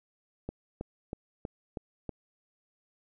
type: click train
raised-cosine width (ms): 2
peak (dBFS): -22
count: 6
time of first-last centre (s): 0.49-2.093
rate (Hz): 3.12
effects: none